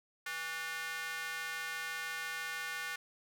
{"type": "tone with high-pass filter", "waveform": "square", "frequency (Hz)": 163, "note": "E3", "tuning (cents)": -19, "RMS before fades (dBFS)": -40, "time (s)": [0.26, 2.96], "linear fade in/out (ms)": 5, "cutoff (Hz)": 1600, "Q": 2.5, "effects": []}